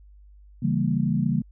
sine chord, C# diminished seventh, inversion none, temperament equal with one note detuned, 138.59 / 164.81 / 196 / 230.1 Hz, C#3 / E3 / G3 / Bb3, 0 / 0 / 0 / -22 cents, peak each -26 dBFS, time 0.62-1.42 s, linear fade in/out 10 ms, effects added 50 Hz sine -47 dBFS peak until 1.51 s

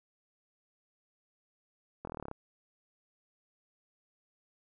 slowing click train, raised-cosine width 1 ms, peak -26 dBFS, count 11, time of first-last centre 2.05-2.314 s, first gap 23 ms, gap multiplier 1.03, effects none

